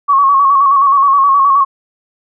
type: tone with vibrato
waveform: sine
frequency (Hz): 1110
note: C#6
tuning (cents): +2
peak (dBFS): -6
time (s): 0.08-1.65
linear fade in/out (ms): 20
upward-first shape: square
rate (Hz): 9.5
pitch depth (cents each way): 44
effects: none